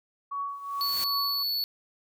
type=tone with tremolo; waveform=sine; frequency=1124 Hz; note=C#6; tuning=24 cents sharp; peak=-28 dBFS; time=0.31-1.43 s; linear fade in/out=10 ms; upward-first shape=triangle; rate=2.6 Hz; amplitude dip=75%
type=noise with exponential growth; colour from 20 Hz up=white; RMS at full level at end=-34 dBFS; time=0.48-1.04 s; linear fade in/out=0 ms; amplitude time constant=120 ms
type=tone; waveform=square; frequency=4435 Hz; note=C#8; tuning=in tune; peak=-27 dBFS; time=0.81-1.64 s; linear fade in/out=0 ms
effects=none